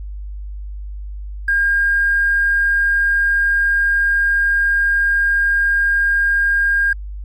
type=tone; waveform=triangle; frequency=1613 Hz; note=G6; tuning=49 cents sharp; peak=-9 dBFS; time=1.48-6.93 s; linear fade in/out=5 ms; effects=tanh soft clip ceiling -11 dBFS + added 50 Hz sine -26 dBFS peak until 7.24 s